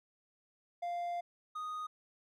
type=tone pair in turn; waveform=triangle; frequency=697 / 1241.9 Hz; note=F5 / D#6; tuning=-4 / -4 cents; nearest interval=minor seventh; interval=1000 cents; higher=second; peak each=-33 / -36 dBFS; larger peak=first; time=0.82-1.21 / 1.55-1.87 s; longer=first; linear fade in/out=10 ms; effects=none